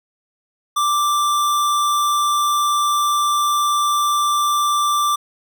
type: tone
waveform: square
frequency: 1177 Hz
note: D6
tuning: 3 cents sharp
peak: -16 dBFS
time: 0.76-5.16 s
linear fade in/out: 10 ms
effects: none